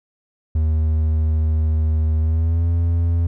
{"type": "tone with pitch glide", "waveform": "triangle", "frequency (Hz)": [78.4, 84.51], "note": ["D#2", "E2"], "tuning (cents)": [14, 44], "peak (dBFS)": -13, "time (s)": [0.55, 3.27], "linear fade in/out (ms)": 5, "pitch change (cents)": 130, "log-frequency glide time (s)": [2.19, 2.67], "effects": []}